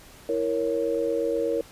sine chord, A# diminished, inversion second, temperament equal, 329.6 / 466.2 / 554.4 Hz, E4 / A#4 / C#5, 0 / 0 / 0 cents, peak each -30 / -25 / -28 dBFS, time 0.29-1.61 s, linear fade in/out 2 ms, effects pink hiss -49 dBFS RMS until 1.71 s + resampled to 32000 Hz

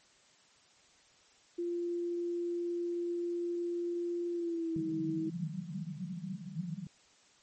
sine tone with pitch glide, 346.1 to 321.1 Hz, F4 to E4, -16 to -45 cents, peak -32 dBFS, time 1.58-5.3 s, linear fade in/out 10 ms, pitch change -129 cents, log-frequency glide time 4.33-4.84 s
pink band-pass noise, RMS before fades -40 dBFS, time 4.76-6.87 s, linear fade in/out 2 ms, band 150 to 200 Hz, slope 96 dB/octave
effects white hiss -64 dBFS RMS until 7.42 s + MP3 32 kbps

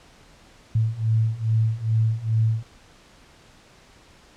sine beating tone pair, 110 / 112.4 Hz, A2 / A2, 0 / +37 cents, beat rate 2.4 Hz, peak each -23 / -21 dBFS, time 0.75-2.63 s, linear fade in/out 5 ms, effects pink hiss -52 dBFS RMS until 4.36 s + low-pass 7000 Hz 12 dB/octave

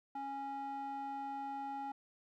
square tone with band-pass filter, 275.7 Hz, C#4, 9 cents flat, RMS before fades -42 dBFS, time 0.15-1.92 s, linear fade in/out 5 ms, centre 770 Hz, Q 3.4, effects none

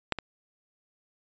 clicks, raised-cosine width 0.3 ms, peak -9 / -17 dBFS, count 2, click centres 0.123 / 0.187 s, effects resampled to 16000 Hz

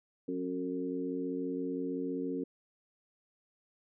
harmonic tone with a mistuned harmonic, 90.6 Hz, F#2, 36 cents flat, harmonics 2 / 3 / 4 / 5, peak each -44 / -35 / -40 / -39 dBFS, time 0.28-2.44 s, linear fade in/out 5 ms, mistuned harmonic 4, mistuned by +22 cents, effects none

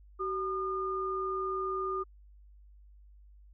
sine tone pair together, 380 / 1214.5 Hz, F#4 / D#6, +46 / -42 cents, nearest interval octave + minor sixth, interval 2012 cents, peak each -34 / -33 dBFS, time 0.19-2.04 s, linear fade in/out 20 ms, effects added 50 Hz sine -53 dBFS peak until 3.53 s

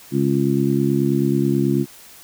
harmonic tone, 69.3 Hz, C#2, in tune, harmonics 2 / 3 / 4 / 5, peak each -21 / -21 / -21 / -21 dBFS, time 0.11-1.86 s, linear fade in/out 50 ms, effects white hiss -44 dBFS RMS until 2.23 s

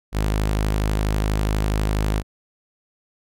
sawtooth tone, 52.2 Hz, G#1, 10 cents sharp, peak -15 dBFS, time 0.12-2.23 s, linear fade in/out 50 ms, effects AAC 64 kbps

